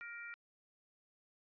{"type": "harmonic tone", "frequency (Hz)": 469.5, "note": "A#4", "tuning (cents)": 12, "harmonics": [3, 4, 5], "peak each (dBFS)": [-48, -51, -50], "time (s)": [0.01, 0.34], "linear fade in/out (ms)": 0, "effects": ["resampled to 11025 Hz"]}